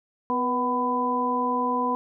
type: harmonic tone with a mistuned harmonic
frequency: 250 Hz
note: B3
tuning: 21 cents sharp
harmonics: 1 / 2 / 3 / 4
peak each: -28 / -30 / -33 / -24 dBFS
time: 0.3-1.95 s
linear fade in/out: 0 ms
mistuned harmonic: 2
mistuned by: -44 cents
effects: none